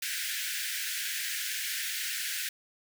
pink high-pass noise, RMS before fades -34 dBFS, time 0.02-2.49 s, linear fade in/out 5 ms, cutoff 1500 Hz, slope 96 dB/octave, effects none

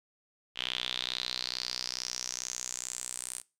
sawtooth tone with band-pass filter sweep, 62.3 Hz, B1, 16 cents sharp, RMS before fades -37 dBFS, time 0.55-3.43 s, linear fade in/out 50 ms, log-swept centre 3100 to 9000 Hz, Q 5.5, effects noise-tail reverb RT60 0.3 s tail -22 dB re dry

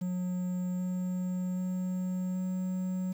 triangle tone with pitch steps, 180.9 / 182.16 / 183.43 / 184.7 Hz, F#3 / F#3 / F#3 / F#3, -39 / -27 / -15 / -3 cents, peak -28 dBFS, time 0.01-3.13 s, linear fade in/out 10 ms, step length 780 ms, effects 9-bit

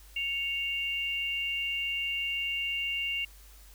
sine tone pair together, 2211 / 2786 Hz, C#7 / F7, -5 / -5 cents, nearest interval major third, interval 400 cents, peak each -36 / -30 dBFS, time 0.16-3.25 s, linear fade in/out 5 ms, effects added 50 Hz sine -51 dBFS peak until 3.74 s + white hiss -57 dBFS RMS until 3.74 s

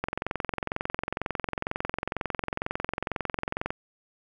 click train, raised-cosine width 0.5 ms, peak -13 dBFS, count 82, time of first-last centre 0.04-3.705 s, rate 22.1 Hz, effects 9-bit

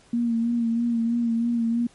sine tone with vibrato, 233.1 Hz, A#3, in tune, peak -20 dBFS, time 0.13-1.87 s, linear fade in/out 5 ms, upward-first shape sine, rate 3.1 Hz, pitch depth 35 cents each way, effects pink hiss -56 dBFS RMS until 1.94 s + MP3 48 kbps

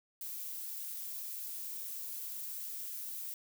violet noise, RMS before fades -42 dBFS, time 0.21-3.34 s, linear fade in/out 2 ms, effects none

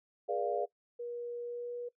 sine chord, G# diminished seventh, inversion none, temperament equal with one note detuned, 415.3 / 482.9 / 587.3 / 698.5 Hz, G#4 / B4 / D5 / F5, 0 / -39 / 0 / 0 cents, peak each -36 dBFS, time 0.28-0.66 s, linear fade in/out 20 ms
sine tone with pitch glide, 478.7 to 483.4 Hz, A#4 to B4, +46 to -37 cents, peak -37 dBFS, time 0.99-1.89 s, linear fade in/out 10 ms, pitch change +17 cents, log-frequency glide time 1.43-1.74 s
effects noise-tail reverb RT60 0.1 s tail -20 dB re dry

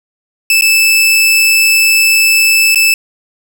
sawtooth tone with dropouts, 2629 Hz, E7, 5 cents flat, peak -3 dBFS, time 0.5-2.94 s, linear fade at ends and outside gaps 2 ms, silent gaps 0.611-0.621 / 2.747-2.757 s, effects none

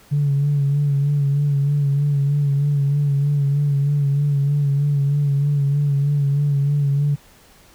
sine tone with vibrato, 142.5 Hz, C#3, 48 cents sharp, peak -14 dBFS, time 0.11-7.16 s, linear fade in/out 20 ms, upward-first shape sine, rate 3.2 Hz, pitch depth 38 cents each way, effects tanh soft clip ceiling -11 dBFS + pink hiss -50 dBFS RMS until 7.74 s

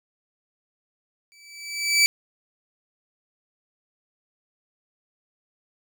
20% pulse tone with exponential growth, 2309 Hz, D7, 30 cents flat, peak -8 dBFS, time 1.32-2.06 s, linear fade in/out 0 ms, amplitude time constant 160 ms, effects none

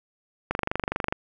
click train, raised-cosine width 0.5 ms, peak -10 dBFS, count 16, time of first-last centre 0.51-1.125 s, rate 24.4 Hz, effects none

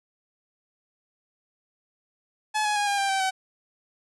sawtooth tone with pitch steps, 855 / 838.4 / 822.1 / 806.1 / 790.4 / 775 / 760 Hz, A5 / G#5 / G#5 / G5 / G5 / G5 / F#5, -50 / +16 / -18 / +48 / +14 / -20 / +46 cents, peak -19 dBFS, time 2.54-3.31 s, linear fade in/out 20 ms, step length 110 ms, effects resampled to 24000 Hz

